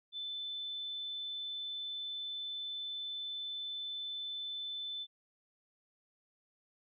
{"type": "tone", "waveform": "sine", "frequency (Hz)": 3520, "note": "A7", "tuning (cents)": 0, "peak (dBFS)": -38, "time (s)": [0.12, 5.07], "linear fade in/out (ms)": 50, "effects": []}